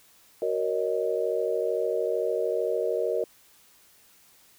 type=chord; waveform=sine; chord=D# minor seventh; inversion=first; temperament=just; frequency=373.4 / 466.7 / 560 / 622.3 Hz; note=F#4 / A#4 / C#5 / D#5; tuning=+16 / +2 / +18 / 0 cents; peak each=-31 / -27 / -33 / -30 dBFS; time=0.42-3.24 s; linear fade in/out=2 ms; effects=white hiss -58 dBFS RMS until 4.58 s